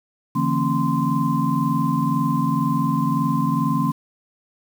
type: tone cluster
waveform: sine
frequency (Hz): 146 / 168 / 228.2 / 271.1 / 1038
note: D3 / E3 / A#3 / C#4 / C6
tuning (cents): -10 / +33 / -37 / -38 / -14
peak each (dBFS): -24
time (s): 0.35-3.92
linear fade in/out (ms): 10
effects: 7-bit